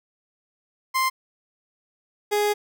30% pulse tone pair in turn, 1046.5 / 415.3 Hz, C6 / G#4, 0 / 0 cents, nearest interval octave + major third, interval 1600 cents, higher first, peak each -17 / -17 dBFS, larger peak neither, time 0.94-1.1 / 2.31-2.54 s, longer second, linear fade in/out 20 ms, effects none

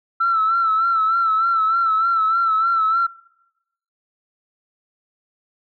sine tone with vibrato, 1332 Hz, E6, 18 cents sharp, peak -14 dBFS, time 0.2-3.07 s, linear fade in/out 10 ms, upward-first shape sine, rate 3.3 Hz, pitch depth 53 cents each way, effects noise-tail reverb RT60 0.9 s tail -24 dB re dry + tanh soft clip ceiling -10 dBFS

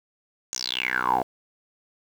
10% pulse tone with band-pass filter sweep, 62.7 Hz, B1, 27 cents sharp, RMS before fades -26 dBFS, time 0.53-1.23 s, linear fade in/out 0 ms, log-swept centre 6700 to 630 Hz, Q 10, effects 8-bit

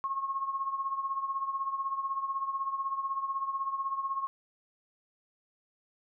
sine tone with tremolo, 1086 Hz, C#6, 36 cents flat, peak -27 dBFS, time 0.04-4.27 s, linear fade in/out 0 ms, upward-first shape triangle, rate 16 Hz, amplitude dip 75%, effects none

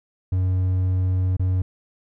triangle tone with dropouts, 92.5 Hz, F#2, in tune, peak -16 dBFS, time 0.32-1.62 s, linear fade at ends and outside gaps 5 ms, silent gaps 1.368-1.395 s, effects none

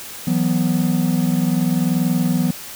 triangle chord, E suspended second, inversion none, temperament just, 164.81 / 185.42 / 247.2 Hz, E3 / F#3 / B3, 0 / +4 / +2 cents, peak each -18 dBFS, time 0.27-2.51 s, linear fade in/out 5 ms, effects white hiss -34 dBFS RMS until 2.75 s

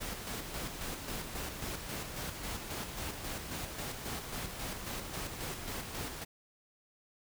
pink noise with tremolo, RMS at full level -39 dBFS, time 0-6.25 s, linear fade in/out 20 ms, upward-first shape square, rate 3.7 Hz, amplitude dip 40%, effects none

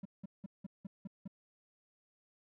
triangle tone bursts, 194.4 Hz, G3, 14 cents flat, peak -39 dBFS, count 7, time 0.03-1.278 s, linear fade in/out 5 ms, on 24 ms, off 180 ms, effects none

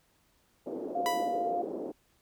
pink band-pass noise, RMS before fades -37 dBFS, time 0.66-1.92 s, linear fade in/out 10 ms, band 300 to 530 Hz, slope 24 dB/octave
sine tone, 698.5 Hz, F5, in tune, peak -29 dBFS, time 0.95-1.62 s, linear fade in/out 5 ms
sawtooth tone with exponential decay, 987.8 Hz, B5, in tune, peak -24 dBFS, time 1.06-1.51 s, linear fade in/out 0 ms, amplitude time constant 96 ms
effects pink hiss -69 dBFS RMS until 2.21 s

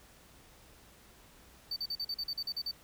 triangle tone bursts, 4574 Hz, D8, 47 cents flat, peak -32 dBFS, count 11, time 1.71-2.713 s, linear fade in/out 5 ms, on 53 ms, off 42 ms, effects added 60 Hz sine -65 dBFS peak until 2.83 s + pink hiss -59 dBFS RMS until 2.83 s

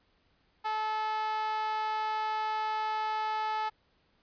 sawtooth tone with high-pass filter, 433.2 Hz, A4, 27 cents flat, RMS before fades -32 dBFS, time 0.64-3.7 s, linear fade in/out 20 ms, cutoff 970 Hz, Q 8, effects pink hiss -70 dBFS RMS until 4.22 s + resampled to 11025 Hz

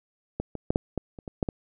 clicks, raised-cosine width 2 ms, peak -15 / -20 / -10 / -8 / -14 / -28 / -23 / -11 / -15 dBFS, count 9, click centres 0.4 / 0.553 / 0.705 / 0.759 / 0.977 / 1.188 / 1.278 / 1.428 / 1.488 s, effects none

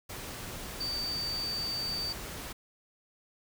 sine tone in noise, 4613 Hz, D8, 32 cents flat, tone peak -32 dBFS, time 0.8-2.13 s, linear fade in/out 10 ms, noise pink, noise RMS -41 dBFS, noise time 0.09-2.53 s, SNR +6 dB, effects none

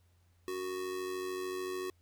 square tone with amplitude modulation, 369.9 Hz, F#4, in tune, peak -34 dBFS, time 0.48-1.9 s, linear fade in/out 0 ms, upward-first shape sine, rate 93.5 Hz, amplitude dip 55%, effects added 87 Hz sine -65 dBFS peak until 2.01 s + pink hiss -75 dBFS RMS until 2.01 s

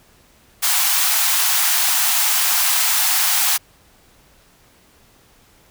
white high-pass noise, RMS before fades -17 dBFS, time 0.62-3.58 s, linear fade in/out 20 ms, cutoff 690 Hz, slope 96 dB/octave, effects pink hiss -53 dBFS RMS until 5.7 s

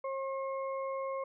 harmonic tone, 538 Hz, C5, 48 cents sharp, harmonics 1 / 2 / 4, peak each -35 / -39 / -51 dBFS, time 0.04-1.24 s, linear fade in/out 5 ms, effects none

